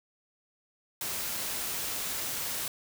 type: noise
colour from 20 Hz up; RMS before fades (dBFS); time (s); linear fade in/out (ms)
white; -34; 1.01-2.68; 2
effects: none